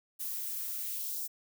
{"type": "noise with high-pass filter sweep", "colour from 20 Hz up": "violet", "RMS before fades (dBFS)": -37, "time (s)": [0.19, 1.28], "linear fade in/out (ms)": 20, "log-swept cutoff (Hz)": [230, 6400], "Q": 1.3, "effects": []}